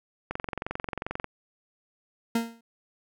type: click train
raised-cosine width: 0.5 ms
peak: -16 dBFS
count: 22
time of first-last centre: 0.31-1.243 s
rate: 22.5 Hz
type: tone with exponential decay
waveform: 40% pulse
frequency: 230.5 Hz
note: A#3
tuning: 19 cents flat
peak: -20 dBFS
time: 2.35-2.61 s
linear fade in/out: 5 ms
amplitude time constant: 56 ms
effects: none